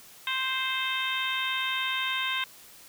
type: harmonic tone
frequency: 523.3 Hz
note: C5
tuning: in tune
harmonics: 2 / 3 / 4 / 5 / 6 / 7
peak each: -34 / -34 / -34 / -34 / -34 / -34 dBFS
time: 0.27-2.44 s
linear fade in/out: 2 ms
effects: white hiss -51 dBFS RMS until 2.88 s